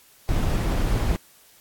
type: noise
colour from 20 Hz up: brown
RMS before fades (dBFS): -22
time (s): 0.29-1.16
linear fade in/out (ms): 0
effects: white hiss -54 dBFS RMS until 1.6 s + AAC 64 kbps